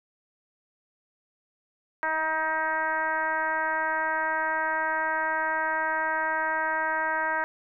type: tone with frequency modulation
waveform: sine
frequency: 1262 Hz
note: D#6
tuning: 24 cents sharp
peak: -24 dBFS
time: 2.03-7.44 s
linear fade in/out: 0 ms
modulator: 314 Hz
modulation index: 1.9
effects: none